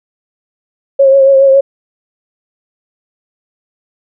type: tone with vibrato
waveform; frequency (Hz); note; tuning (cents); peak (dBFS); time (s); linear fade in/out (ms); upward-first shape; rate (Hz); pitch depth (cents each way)
sine; 543; C#5; -36; -3; 0.99-1.61; 10; triangle; 7.2; 37
effects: none